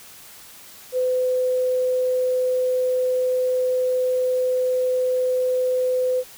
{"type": "tone", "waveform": "sine", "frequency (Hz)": 507, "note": "B4", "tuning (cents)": 45, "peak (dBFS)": -18, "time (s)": [0.92, 6.24], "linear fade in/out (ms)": 50, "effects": ["white hiss -44 dBFS RMS until 6.37 s"]}